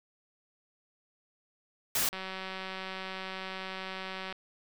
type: noise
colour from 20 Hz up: white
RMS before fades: -29 dBFS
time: 1.95-2.09 s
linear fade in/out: 2 ms
type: click train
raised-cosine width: 0.3 ms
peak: -23 dBFS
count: 416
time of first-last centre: 2.13-4.326 s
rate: 189 Hz
effects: none